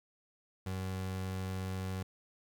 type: tone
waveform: 30% pulse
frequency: 94.1 Hz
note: F#2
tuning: 30 cents sharp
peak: -33 dBFS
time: 0.66-2.03 s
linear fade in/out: 5 ms
effects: 12-bit